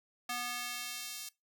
square tone with high-pass filter sweep, 243.8 Hz, B3, 22 cents flat, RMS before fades -40 dBFS, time 0.29-1.29 s, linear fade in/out 5 ms, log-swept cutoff 960 to 4800 Hz, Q 0.71, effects noise-tail reverb RT60 0.2 s tail -21 dB re dry

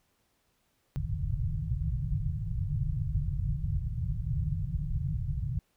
white low-pass noise, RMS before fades -31 dBFS, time 0.96-5.59 s, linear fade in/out 0 ms, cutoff 160 Hz, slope 96 dB/octave, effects pink hiss -73 dBFS RMS until 5.76 s

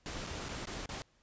pink noise with dropouts, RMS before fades -41 dBFS, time 0.06-1.02 s, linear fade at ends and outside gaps 0 ms, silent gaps 0.266-0.27 / 0.486-0.491 / 0.655-0.671 / 0.858-0.891 s, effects pink hiss -70 dBFS RMS until 1.22 s + resampled to 16000 Hz

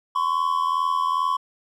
triangle tone pair together, 1026.6 / 1109 Hz, C6 / C#6, -33 / 0 cents, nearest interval minor second, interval 133 cents, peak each -21 dBFS, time 0.15-1.37 s, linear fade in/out 10 ms, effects none

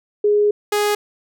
sine / sawtooth tone pair in turn, 415.3 / 415.3 Hz, G#4 / G#4, 0 / 0 cents, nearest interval unison, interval 0 cents, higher neither, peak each -12 dBFS, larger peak neither, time 0.24-0.51 / 0.72-0.95 s, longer first, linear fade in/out 5 ms, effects none

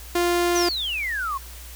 sawtooth tone, 349.2 Hz, F4, in tune, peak -15 dBFS, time 0.15-0.69 s, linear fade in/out 5 ms
sine exponential sweep, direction down, 6240 to 1046.5 Hz, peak -24 dBFS, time 0.55-1.38 s, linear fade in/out 10 ms
effects added 60 Hz sine -39 dBFS peak until 1.75 s + white hiss -43 dBFS RMS until 1.75 s

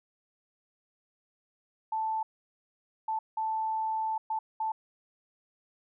sine tone bursts at uneven times, 880 Hz, A5, in tune, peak -28 dBFS, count 5, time 1.92-2.23 / 3.08-3.19 / 3.37-4.18 / 4.3-4.39 / 4.6-4.72 s, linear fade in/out 5 ms, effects none

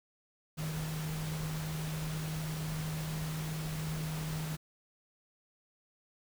sine tone in noise, 156.4 Hz, D#3, 9 cents sharp, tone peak -35 dBFS, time 0.57-4.57 s, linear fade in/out 20 ms, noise pink, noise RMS -43 dBFS, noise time 0.57-4.57 s, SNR +5 dB, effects none

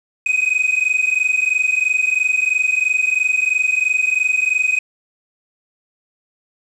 triangle tone pair together, 2499 / 2522 Hz, D#7 / D#7, +7 / +23 cents, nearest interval unison, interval 16 cents, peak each -16 dBFS, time 0.26-4.79 s, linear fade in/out 5 ms, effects resampled to 24000 Hz + 7-bit

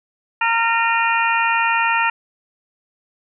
harmonic tone with a mistuned harmonic, 460 Hz, A#4, 23 cents flat, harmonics 2 / 3 / 4 / 5 / 6, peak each -19 / -21 / -22 / -23 / -24 dBFS, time 0.41-2.1 s, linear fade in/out 5 ms, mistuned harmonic 5, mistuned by +93 cents, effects none

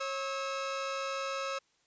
sawtooth tone pair together, 545 / 1296.2 Hz, C#5 / E6, -29 / -30 cents, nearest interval octave + minor third, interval 1499 cents, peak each -32 / -33 dBFS, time 0-1.59 s, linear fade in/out 10 ms, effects white hiss -71 dBFS RMS until 1.86 s + resampled to 16000 Hz

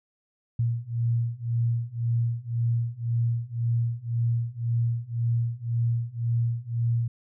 sine beating tone pair, 116.3 / 118.2 Hz, A#2 / A#2, -4 / +24 cents, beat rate 1.9 Hz, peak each -27 / -26 dBFS, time 0.59-7.08 s, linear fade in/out 5 ms, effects none

